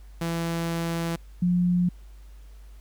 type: tone pair in turn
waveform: sawtooth / sine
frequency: 167.3 / 177.59 Hz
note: E3 / F3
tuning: +26 / +29 cents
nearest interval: minor second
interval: 103 cents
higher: second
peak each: -22 / -19 dBFS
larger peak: second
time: 0.21-1.16 / 1.42-1.89 s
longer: first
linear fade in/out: 5 ms
effects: added 50 Hz sine -43 dBFS peak until 2.8 s + pink hiss -61 dBFS RMS until 2.8 s